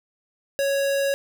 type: tone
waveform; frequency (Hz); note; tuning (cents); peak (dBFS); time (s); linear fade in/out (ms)
square; 554.4; C#5; 0; -21; 0.59-1.14; 0
effects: none